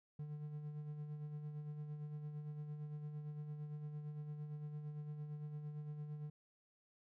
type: tone with tremolo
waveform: triangle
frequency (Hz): 149.5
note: D3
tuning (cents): +31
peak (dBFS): -40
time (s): 0.19-6.3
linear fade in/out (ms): 5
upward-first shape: sine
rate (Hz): 8.8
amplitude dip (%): 45
effects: none